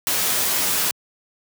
white noise with comb filter, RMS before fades -21 dBFS, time 0.07-0.91 s, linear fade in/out 0 ms, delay 11 ms, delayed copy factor +0.6, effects high-pass 100 Hz 12 dB/octave

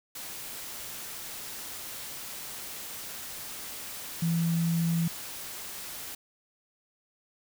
sine tone in noise, 167.2 Hz, E3, 25 cents sharp, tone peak -24 dBFS, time 4.22-5.08 s, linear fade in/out 5 ms, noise white, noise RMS -40 dBFS, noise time 0.15-6.15 s, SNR +13 dB, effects none

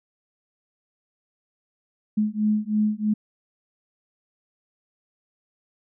sine beating tone pair, 211 / 214.1 Hz, G#3 / A3, +28 / -47 cents, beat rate 3.1 Hz, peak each -23 dBFS, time 2.17-3.14 s, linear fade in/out 10 ms, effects none

